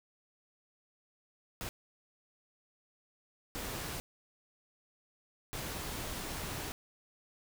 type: noise bursts at uneven times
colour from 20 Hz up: pink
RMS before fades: -40 dBFS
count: 3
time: 1.61-1.69 / 3.55-4 / 5.53-6.72 s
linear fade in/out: 0 ms
effects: none